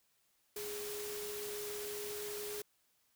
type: tone in noise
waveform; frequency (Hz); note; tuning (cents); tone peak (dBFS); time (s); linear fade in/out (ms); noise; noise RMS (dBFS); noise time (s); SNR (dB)
sine; 415.3; G#4; 0; -42; 0.56-2.62; 5; white; -45; 0.56-2.62; 0
effects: white hiss -75 dBFS RMS until 3.15 s